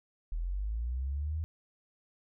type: linear sweep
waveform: sine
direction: up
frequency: 38.89 to 81.5 Hz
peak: -31 dBFS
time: 0.32-1.44 s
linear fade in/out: 0 ms
effects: none